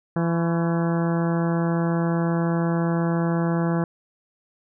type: harmonic tone with a mistuned harmonic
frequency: 168.3 Hz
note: E3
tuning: 36 cents sharp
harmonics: 1 / 2 / 3 / 4 / 5 / 6 / 7 / 8 / 9 / 10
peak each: -21 / -27 / -31 / -33 / -35 / -37 / -38 / -39 / -40 / -41 dBFS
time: 0.16-3.84 s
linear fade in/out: 2 ms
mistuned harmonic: 7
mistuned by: -70 cents
effects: none